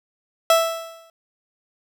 30% pulse tone with exponential decay, 659.3 Hz, E5, in tune, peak -8 dBFS, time 0.5-1.1 s, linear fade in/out 2 ms, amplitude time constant 130 ms, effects none

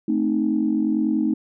sine chord, A diminished, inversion none, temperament equal, 220 / 261.6 / 311.1 Hz, A3 / C4 / Eb4, 0 / 0 / 0 cents, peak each -22 / -24 / -21 dBFS, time 0.08-1.34 s, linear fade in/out 5 ms, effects tanh soft clip ceiling -9 dBFS

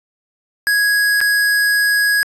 square tone with dropouts, 1661.2 Hz, G#6, in tune, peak -13 dBFS, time 0.67-2.23 s, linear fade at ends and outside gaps 0 ms, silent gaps 1.205-1.213 s, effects resampled to 32000 Hz

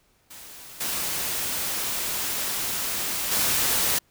white noise with level steps, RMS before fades -43 / -28 / -23 dBFS, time 0.3-3.99 s, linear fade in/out 10 ms, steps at 0.8 / 3.31 s, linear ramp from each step 10 ms, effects pink hiss -64 dBFS RMS until 4.1 s

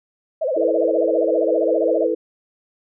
sine tone with vibrato, 572 Hz, D5, 46 cents flat, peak -18 dBFS, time 0.41-2.07 s, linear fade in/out 10 ms, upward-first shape sine, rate 15 Hz, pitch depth 230 cents each way
sine chord, E suspended fourth, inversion none, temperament equal, 329.6 / 440 / 493.9 Hz, E4 / A4 / B4, 0 / 0 / 0 cents, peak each -23 / -22 / -22 dBFS, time 0.56-2.15 s, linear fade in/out 10 ms
effects none

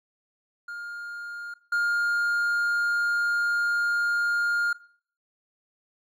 triangle tone pair in turn, 1412 / 1412 Hz, F6 / F6, +19 / +19 cents, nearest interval unison, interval 0 cents, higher neither, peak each -32 / -20 dBFS, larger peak second, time 0.68-1.54 / 1.72-4.73 s, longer second, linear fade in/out 5 ms, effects noise-tail reverb RT60 0.5 s tail -19 dB re dry

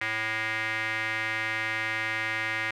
square tone with band-pass filter, 110 Hz, A2, in tune, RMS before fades -30 dBFS, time 0.01-2.71 s, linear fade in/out 5 ms, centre 2000 Hz, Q 4.1, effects none

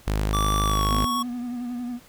sawtooth tone, 51.91 Hz, G#1, in tune, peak -18 dBFS, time 0.07-1.05 s, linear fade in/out 5 ms
square tone with pitch glide, 1162 to 1110.8 Hz, D6 to C#6, -19 to +3 cents, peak -24 dBFS, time 0.33-1.23 s, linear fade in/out 10 ms, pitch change -78 cents, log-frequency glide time 0.65-0.84 s
triangle tone with vibrato, 243.7 Hz, B3, 23 cents flat, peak -26 dBFS, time 0.88-2 s, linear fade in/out 50 ms, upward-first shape sine, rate 11 Hz, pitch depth 39 cents each way
effects pink hiss -52 dBFS RMS until 2.08 s

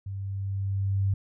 sine tone with level ramp, 97.9 Hz, G2, 2 cents flat, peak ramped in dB -32 to -21 dBFS, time 0.06-1.14 s, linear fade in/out 5 ms, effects none

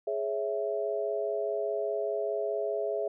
sine chord, C# minor, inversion second, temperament equal with one note detuned, 418 / 554.4 / 659.3 Hz, G#4 / C#5 / E5, +11 / 0 / 0 cents, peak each -32 / -35 / -32 dBFS, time 0.07-3.08 s, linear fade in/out 5 ms, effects none

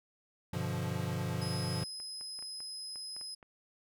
square chord, G dominant seventh, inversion none, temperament equal, 98 / 123.47 / 146.83 / 174.61 Hz, G2 / B2 / D3 / F3, 0 / 0 / 0 / 0 cents, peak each -40 / -39 / -41 / -39 dBFS, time 0.53-1.84 s, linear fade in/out 5 ms
35% pulse tone, 5070 Hz, D#8, 32 cents sharp, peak -38 dBFS, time 1.41-3.35 s, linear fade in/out 10 ms
clicks, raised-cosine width 0.5 ms, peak -39 dBFS, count 9, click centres 2.001 / 2.211 / 2.39 / 2.425 / 2.604 / 2.958 / 3.165 / 3.212 / 3.428 s
effects none

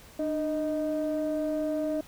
sine tone pair together, 300.5 / 623.6 Hz, D4 / D#5, +40 / +4 cents, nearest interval octave + minor second, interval 1264 cents, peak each -28 dBFS, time 0.19-2.01 s, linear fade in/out 5 ms, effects tanh soft clip ceiling -22 dBFS + pink hiss -52 dBFS RMS until 2.07 s

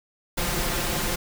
pink noise with comb filter, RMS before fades -26 dBFS, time 0.37-1.16 s, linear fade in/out 10 ms, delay 5.7 ms, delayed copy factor +0.6, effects none

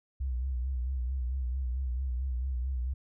sine tone with vibrato, 63.7 Hz, C2, 46 cents flat, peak -29 dBFS, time 0.2-2.94 s, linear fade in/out 10 ms, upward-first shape sine, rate 4.5 Hz, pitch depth 88 cents each way, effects none

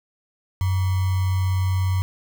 sine tone with sample-and-hold, 93.5 Hz, F#2, 19 cents sharp, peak -18 dBFS, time 0.61-2.02 s, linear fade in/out 0 ms, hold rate 1050 Hz, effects none

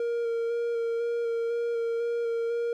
triangle tone with vibrato, 466.2 Hz, A#4, in tune, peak -24 dBFS, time 0-2.73 s, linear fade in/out 2 ms, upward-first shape square, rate 2 Hz, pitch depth 13 cents each way, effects none

